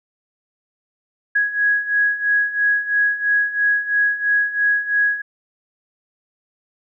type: beating tone pair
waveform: sine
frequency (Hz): 1661.2 / 1664.2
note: G#6 / G#6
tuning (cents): 0 / +3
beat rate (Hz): 3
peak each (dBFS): -21 / -17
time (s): 1.35-5.22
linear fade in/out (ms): 10
effects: none